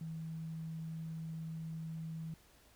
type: tone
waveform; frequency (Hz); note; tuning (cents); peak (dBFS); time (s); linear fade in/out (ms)
sine; 161.2; E3; -38; -40; 0.01-2.34; 2
effects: added 60 Hz sine -70 dBFS peak until 2.75 s + pink hiss -65 dBFS RMS until 2.75 s